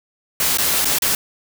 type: noise with dropouts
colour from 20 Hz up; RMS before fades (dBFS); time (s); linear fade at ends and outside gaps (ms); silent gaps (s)
white; -18; 0.4-1.15; 2; 0.573-0.584 / 0.847-0.854 / 0.986-1.021
effects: none

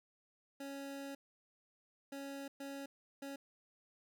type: tone bursts at uneven times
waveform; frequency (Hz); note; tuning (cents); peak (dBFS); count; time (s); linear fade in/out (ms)
25% pulse; 277.2; C#4; 0; -40; 4; 0.6-1.15 / 2.12-2.48 / 2.6-2.86 / 3.22-3.36; 5
effects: none

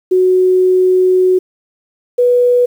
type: tone pair in turn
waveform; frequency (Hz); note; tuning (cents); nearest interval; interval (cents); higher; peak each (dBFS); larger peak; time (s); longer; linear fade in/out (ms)
sine; 369.3 / 490.5; F#4 / B4; -3 / -12; perfect fourth; 491; second; -7; neither; 0.11-1.39 / 2.18-2.66; first; 10
effects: 7-bit

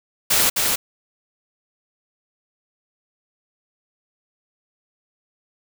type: noise with echo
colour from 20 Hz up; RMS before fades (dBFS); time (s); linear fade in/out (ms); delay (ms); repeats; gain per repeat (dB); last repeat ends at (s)
white; -17; 0.3-0.5; 10; 260; 1; -3; 0.76
effects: none

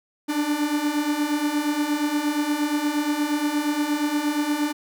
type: beating tone pair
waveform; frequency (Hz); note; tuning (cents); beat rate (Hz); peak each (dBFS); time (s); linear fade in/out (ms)
45% pulse; 290 / 298.5; D4 / D4; -22 / +28; 8.5; -27 / -23; 0.28-4.73; 20
effects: none

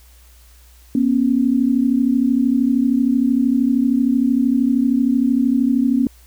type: tone pair together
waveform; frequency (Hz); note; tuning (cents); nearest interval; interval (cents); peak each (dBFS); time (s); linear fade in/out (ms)
sine; 240 / 273; B3 / C#4; -49 / -26; major second; 223; -16; 0.95-6.07; 2
effects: added 60 Hz sine -45 dBFS peak until 6.26 s + white hiss -52 dBFS RMS until 6.26 s

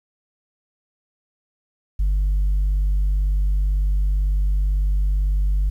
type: tone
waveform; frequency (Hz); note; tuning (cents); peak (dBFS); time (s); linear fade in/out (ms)
sine; 49; G1; 0; -14; 1.99-5.7; 10
effects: tanh soft clip ceiling -15 dBFS + 9-bit

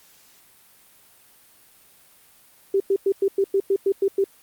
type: tone bursts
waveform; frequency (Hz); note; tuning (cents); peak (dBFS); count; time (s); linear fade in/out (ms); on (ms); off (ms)
sine; 392; G4; 0; -16; 10; 2.74-4.242; 5; 62; 98
effects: white hiss -54 dBFS RMS until 4.42 s + Opus 48 kbps

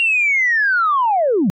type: linear sweep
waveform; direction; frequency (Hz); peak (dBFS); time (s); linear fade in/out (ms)
sine; down; 2781 to 158; -12; 0-1.5; 0
effects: tanh soft clip ceiling -8 dBFS

